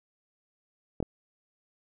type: clicks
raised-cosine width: 2 ms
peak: -16 dBFS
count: 2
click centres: 1.003 / 1.027 s
effects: none